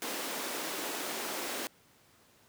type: high-pass noise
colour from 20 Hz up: pink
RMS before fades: -37 dBFS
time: 0.02-1.67 s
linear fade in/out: 0 ms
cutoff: 260 Hz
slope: 24 dB/octave
effects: pink hiss -63 dBFS RMS until 2.48 s + high-pass 100 Hz 12 dB/octave